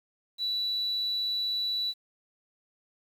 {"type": "tone", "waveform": "sine", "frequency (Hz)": 3948, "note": "B7", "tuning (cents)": -1, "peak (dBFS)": -26, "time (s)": [0.38, 1.94], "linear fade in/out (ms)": 50, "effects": ["tanh soft clip ceiling -24 dBFS", "9-bit"]}